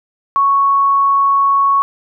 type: tone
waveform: sine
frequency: 1108.7 Hz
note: C#6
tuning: in tune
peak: -9 dBFS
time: 0.36-1.82 s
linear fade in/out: 0 ms
effects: none